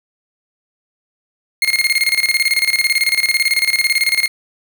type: tone with tremolo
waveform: 30% pulse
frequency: 2141 Hz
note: C7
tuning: 39 cents sharp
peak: -8 dBFS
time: 1.62-4.28 s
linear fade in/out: 2 ms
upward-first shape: square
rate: 18 Hz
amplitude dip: 75%
effects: 7-bit